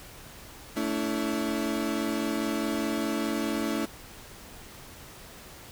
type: chord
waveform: 35% pulse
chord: A major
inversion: none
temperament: equal with one note detuned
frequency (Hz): 220 / 284.5 / 329.6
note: A3 / C#4 / E4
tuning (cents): 0 / +45 / 0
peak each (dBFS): -30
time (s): 0.76-3.86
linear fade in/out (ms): 10
effects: pink hiss -47 dBFS RMS until 5.71 s